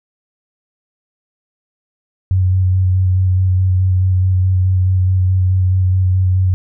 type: tone with vibrato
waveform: sine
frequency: 92.8 Hz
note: F#2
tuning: 6 cents sharp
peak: -10 dBFS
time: 2.31-6.54 s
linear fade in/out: 0 ms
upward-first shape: square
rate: 4.7 Hz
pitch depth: 15 cents each way
effects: none